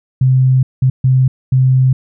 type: tone bursts at uneven times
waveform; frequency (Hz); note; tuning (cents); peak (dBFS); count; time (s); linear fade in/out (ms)
sine; 130; C3; -11; -7; 4; 0.21-0.63 / 0.82-0.9 / 1.04-1.28 / 1.52-1.93; 5
effects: none